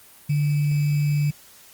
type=tone with sample-and-hold; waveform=sine; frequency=146.83 Hz; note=D3; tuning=in tune; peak=-18 dBFS; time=0.29-1.31 s; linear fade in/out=10 ms; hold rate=2450 Hz; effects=white hiss -49 dBFS RMS until 1.73 s + Opus 24 kbps